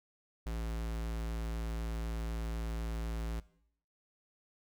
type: tone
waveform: square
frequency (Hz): 56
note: A1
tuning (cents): +31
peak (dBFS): -36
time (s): 0.46-3.4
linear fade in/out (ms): 5
effects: noise-tail reverb RT60 0.7 s tail -19 dB re dry